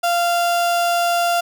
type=tone; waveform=35% pulse; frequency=693 Hz; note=F5; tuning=14 cents flat; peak=-14 dBFS; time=0.03-1.41 s; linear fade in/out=10 ms; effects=none